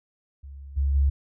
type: tone with level steps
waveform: sine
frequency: 69.3 Hz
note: C#2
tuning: in tune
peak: -38 / -20 / -17 dBFS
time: 0.43-1.1 s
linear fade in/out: 10 ms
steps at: 0.76 / 0.94 s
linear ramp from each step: 20 ms
effects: none